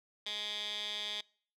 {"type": "tone with band-pass filter", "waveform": "15% pulse", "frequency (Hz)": 208.8, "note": "G#3", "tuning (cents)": 10, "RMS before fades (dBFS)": -39, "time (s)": [0.26, 1.21], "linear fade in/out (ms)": 5, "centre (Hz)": 3500, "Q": 4.9, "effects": ["noise-tail reverb RT60 0.5 s tail -25 dB re dry"]}